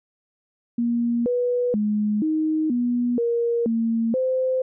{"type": "tone with pitch steps", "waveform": "sine", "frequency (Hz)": [236.4, 490.4, 210.2, 312.5, 242.8, 469.8, 228, 517], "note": ["A#3", "B4", "G#3", "D#4", "B3", "A#4", "A#3", "C5"], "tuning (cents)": [24, -12, 21, 8, -29, 13, -38, -21], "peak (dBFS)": -19, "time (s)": [0.78, 4.62], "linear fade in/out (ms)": 5, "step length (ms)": 480, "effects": []}